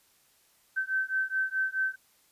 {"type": "beating tone pair", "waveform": "sine", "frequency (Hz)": [1540, 1544.7], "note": ["G6", "G6"], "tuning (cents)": [-31, -26], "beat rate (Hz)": 4.7, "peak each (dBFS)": -30, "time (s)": [0.76, 1.96], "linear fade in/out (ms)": 20, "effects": ["white hiss -65 dBFS RMS until 2.31 s", "resampled to 32000 Hz"]}